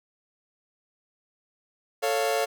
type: chord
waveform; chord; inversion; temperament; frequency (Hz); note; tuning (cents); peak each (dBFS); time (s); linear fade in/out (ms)
40% pulse; A augmented; none; equal with one note detuned; 442.5 / 554.4 / 698.5; A4 / C#5 / E#5; +10 / 0 / 0; -27; 2.02-2.46; 20
effects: none